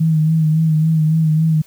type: tone with vibrato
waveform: sine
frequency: 158.1 Hz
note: D#3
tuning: 28 cents sharp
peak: -11 dBFS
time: 0-1.62 s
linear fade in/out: 10 ms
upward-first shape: sine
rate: 3.6 Hz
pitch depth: 39 cents each way
effects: white hiss -49 dBFS RMS until 1.66 s